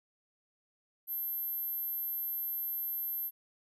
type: tone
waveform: sine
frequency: 12680 Hz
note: G9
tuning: 19 cents sharp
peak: -31 dBFS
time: 1.07-3.31 s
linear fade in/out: 50 ms
effects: tanh soft clip ceiling -32 dBFS